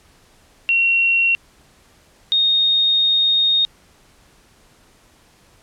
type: tone pair in turn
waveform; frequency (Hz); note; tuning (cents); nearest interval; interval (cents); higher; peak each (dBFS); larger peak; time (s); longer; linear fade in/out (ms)
sine; 2735 / 3706; F7 / A#7; -37 / -11; perfect fourth; 526; second; -13; neither; 0.69-1.35 / 2.32-3.65; second; 0
effects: pink hiss -53 dBFS RMS until 5.62 s + low-pass 11000 Hz 12 dB/octave